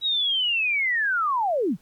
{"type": "linear sweep", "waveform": "sine", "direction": "down", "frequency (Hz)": [3880, 135.9], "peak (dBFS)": -20, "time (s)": [0.01, 1.77], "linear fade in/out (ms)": 50, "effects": ["pink hiss -61 dBFS RMS until 1.81 s", "MP3 96 kbps"]}